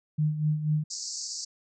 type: tone with tremolo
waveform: sine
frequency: 152.5 Hz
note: D#3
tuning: 34 cents flat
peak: -21 dBFS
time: 0.18-0.84 s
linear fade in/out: 10 ms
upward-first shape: sine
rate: 4.1 Hz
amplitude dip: 65%
type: band-pass noise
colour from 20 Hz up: pink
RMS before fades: -36 dBFS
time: 0.9-1.45 s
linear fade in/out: 10 ms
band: 4500 to 7600 Hz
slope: 96 dB/octave
effects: none